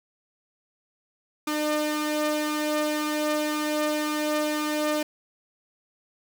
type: tone pair together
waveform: sawtooth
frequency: 302.5 / 603.1 Hz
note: D#4 / D5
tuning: -49 / +46 cents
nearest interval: octave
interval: 1195 cents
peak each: -22 / -25 dBFS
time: 1.47-5.03 s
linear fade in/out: 5 ms
effects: none